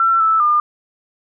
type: tone with pitch steps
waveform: sine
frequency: 1347 / 1315 / 1206 Hz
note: E6 / E6 / D6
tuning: +37 / -5 / +46 cents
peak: -11 dBFS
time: 0-0.6 s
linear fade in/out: 2 ms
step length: 200 ms
effects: none